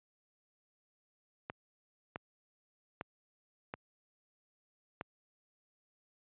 clicks, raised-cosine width 0.5 ms, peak -24 dBFS, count 5, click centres 1.499 / 2.159 / 3.011 / 3.739 / 5.011 s, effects high-pass 80 Hz 12 dB/octave + resampled to 8000 Hz

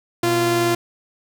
sawtooth tone pair together, 122 / 345.6 Hz, B2 / F4, -21 / -18 cents, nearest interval octave + tritone, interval 1803 cents, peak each -21 / -13 dBFS, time 0.23-0.75 s, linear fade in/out 5 ms, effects none

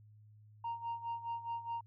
sine tone with tremolo, 930 Hz, A#5, 4 cents flat, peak -33 dBFS, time 0.64-1.81 s, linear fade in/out 5 ms, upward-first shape sine, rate 4.8 Hz, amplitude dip 80%, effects tanh soft clip ceiling -34 dBFS + added 106 Hz sine -57 dBFS peak until 1.86 s

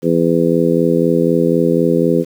harmonic tone, 84 Hz, E2, 33 cents sharp, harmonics 2 / 3 / 4 / 5 / 6, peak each -17 / -17 / -17 / -17 / -17 dBFS, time 0.02-2.25 s, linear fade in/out 50 ms, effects 7-bit

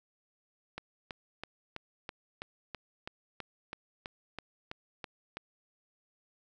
click train, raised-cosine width 0.3 ms, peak -23 dBFS, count 15, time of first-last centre 0.78-5.37 s, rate 3.05 Hz, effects none

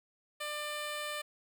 10% pulse tone, 596 Hz, D5, 25 cents sharp, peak -28 dBFS, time 0.4-1.22 s, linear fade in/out 10 ms, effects none

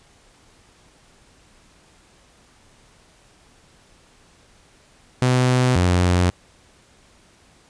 sawtooth tone pair in turn, 126.5 / 89.45 Hz, B2 / F2, +42 / +42 cents, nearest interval tritone, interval 600 cents, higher first, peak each -11 dBFS, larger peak neither, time 5.22-5.76 / 5.76-6.3 s, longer neither, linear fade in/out 0 ms, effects pink hiss -54 dBFS RMS until 7.69 s + resampled to 22050 Hz

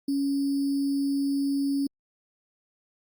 sine tone with sample-and-hold, 278.6 Hz, C#4, 9 cents sharp, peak -23 dBFS, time 0.08-1.87 s, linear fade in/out 5 ms, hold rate 4900 Hz, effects Opus 48 kbps

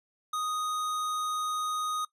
sine tone with hard clipping, 1244.5 Hz, D#6, in tune, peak -31 dBFS, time 0.33-2.05 s, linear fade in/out 5 ms, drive 18 dB, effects noise-tail reverb RT60 0.1 s tail -19 dB re dry + resampled to 32000 Hz

